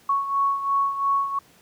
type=beating tone pair; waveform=sine; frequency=1108.7 / 1111.6 Hz; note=C#6 / C#6; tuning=0 / +4 cents; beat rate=2.9 Hz; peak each=-21 / -27 dBFS; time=0.09-1.39 s; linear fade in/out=5 ms; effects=pink hiss -55 dBFS RMS until 1.61 s + high-pass 100 Hz 12 dB/octave